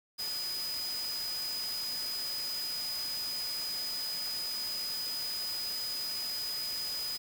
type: tone in noise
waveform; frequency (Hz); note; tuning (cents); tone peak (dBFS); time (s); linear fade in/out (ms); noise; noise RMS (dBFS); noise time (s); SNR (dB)
sine; 4978; D#8; 0; -34; 0.18-7.18; 20; white; -42; 0.18-7.18; +5
effects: none